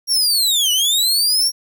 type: linear two-way sweep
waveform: sawtooth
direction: down then up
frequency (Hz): 5640 to 2901 to 5640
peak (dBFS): -11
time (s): 0.07-1.52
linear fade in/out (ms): 50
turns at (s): 0.72
effects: none